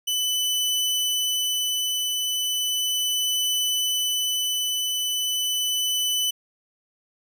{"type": "tone with tremolo", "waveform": "sawtooth", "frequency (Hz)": 2997, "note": "F#7", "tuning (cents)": 22, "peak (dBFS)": -18, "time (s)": [0.07, 6.31], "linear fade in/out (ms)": 10, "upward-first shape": "triangle", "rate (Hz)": 0.36, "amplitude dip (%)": 25, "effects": []}